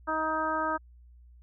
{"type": "harmonic tone", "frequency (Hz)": 314.6, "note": "D#4", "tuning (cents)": 19, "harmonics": [1, 2, 3, 4, 5], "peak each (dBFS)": [-36, -34, -32, -31, -35], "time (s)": [0.07, 0.78], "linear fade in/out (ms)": 20, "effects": ["added 60 Hz sine -51 dBFS peak until 1.42 s"]}